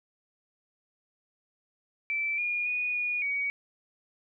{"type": "tone with pitch steps", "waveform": "sine", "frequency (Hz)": [2326, 2431, 2466, 2449, 2255], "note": ["D7", "D#7", "D#7", "D#7", "C#7"], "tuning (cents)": [-17, -41, -16, -28, 29], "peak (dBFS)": -27, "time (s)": [2.1, 3.5], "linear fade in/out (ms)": 0, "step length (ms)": 280, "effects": []}